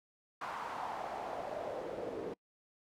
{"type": "noise with band-pass filter sweep", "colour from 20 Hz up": "pink", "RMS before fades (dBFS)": -41, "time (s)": [0.41, 2.34], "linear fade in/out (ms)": 5, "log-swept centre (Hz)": [1100, 420], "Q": 3.3, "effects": ["noise-tail reverb RT60 0.1 s tail -26 dB re dry"]}